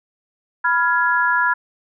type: chord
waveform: sine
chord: F diminished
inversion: second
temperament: equal with one note detuned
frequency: 987.8 / 1396.9 / 1674.7 Hz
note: Cb6 / F6 / Ab6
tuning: 0 / 0 / +14 cents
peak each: -19 dBFS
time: 0.64-1.54 s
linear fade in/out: 10 ms
effects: none